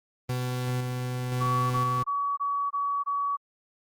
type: tone with tremolo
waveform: 40% pulse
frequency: 125.4 Hz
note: B2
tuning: 27 cents sharp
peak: -25 dBFS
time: 0.29-2.03 s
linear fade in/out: 5 ms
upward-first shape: square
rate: 0.97 Hz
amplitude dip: 30%
type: tone bursts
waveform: sine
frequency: 1133 Hz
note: C#6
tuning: 37 cents sharp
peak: -25 dBFS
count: 6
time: 1.4-3.37 s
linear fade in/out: 20 ms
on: 310 ms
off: 22 ms
effects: Opus 24 kbps